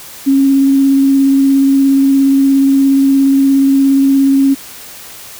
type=tone with vibrato; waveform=sine; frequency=273.1 Hz; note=C#4; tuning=26 cents flat; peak=-6 dBFS; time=0.26-4.55 s; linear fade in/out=20 ms; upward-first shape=square; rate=17 Hz; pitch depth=10 cents each way; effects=white hiss -32 dBFS RMS until 5.39 s